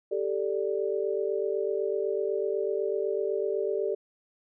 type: chord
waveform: sine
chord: G suspended second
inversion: none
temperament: equal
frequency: 392 / 440 / 587.3 Hz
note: G4 / A4 / D5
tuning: 0 / 0 / 0 cents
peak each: -29 / -30 / -33 dBFS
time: 0.11-3.95 s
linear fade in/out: 10 ms
effects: none